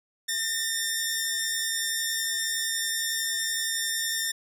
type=tone pair together; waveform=10% pulse; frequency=1801 / 1871.8 Hz; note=A6 / A#6; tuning=+40 / +7 cents; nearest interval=minor second; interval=67 cents; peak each=-18 / -26 dBFS; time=0.28-4.32 s; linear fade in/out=10 ms; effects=none